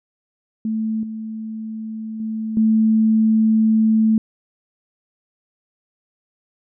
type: tone with level steps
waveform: sine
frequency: 220 Hz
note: A3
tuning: in tune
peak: -19 / -26 / -22 / -12 dBFS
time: 0.65-4.18 s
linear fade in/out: 2 ms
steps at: 1.03 / 2.2 / 2.57 s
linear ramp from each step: 2 ms
effects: none